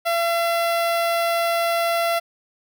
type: tone with notch filter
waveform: sawtooth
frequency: 678 Hz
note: E5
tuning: 49 cents sharp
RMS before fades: -21 dBFS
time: 0.05-2.2 s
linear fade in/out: 20 ms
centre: 7000 Hz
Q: 1.5
effects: none